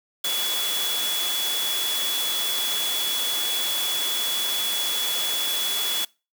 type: tone in noise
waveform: sine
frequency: 3392 Hz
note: G#7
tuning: 36 cents sharp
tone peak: -25 dBFS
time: 0.24-6.05 s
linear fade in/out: 5 ms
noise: white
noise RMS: -28 dBFS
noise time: 0.24-6.05 s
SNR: 0 dB
effects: noise-tail reverb RT60 0.3 s tail -24 dB re dry + high-pass 300 Hz 12 dB/octave